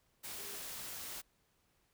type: tone in noise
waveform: sine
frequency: 403.1 Hz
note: G4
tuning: 48 cents sharp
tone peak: -56 dBFS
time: 0.37-0.59 s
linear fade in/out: 20 ms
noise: white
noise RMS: -45 dBFS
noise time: 0.23-1.22 s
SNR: -14 dB
effects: pink hiss -75 dBFS RMS until 1.93 s